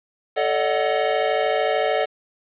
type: chord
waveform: square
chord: D# half-diminished seventh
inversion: second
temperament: equal with one note detuned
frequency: 440 / 569 / 622.3 / 740 Hz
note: A4 / C#5 / D#5 / F#5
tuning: 0 / +45 / 0 / 0 cents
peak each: -25 dBFS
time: 0.36-2.06 s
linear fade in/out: 20 ms
effects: resampled to 8000 Hz + 7-bit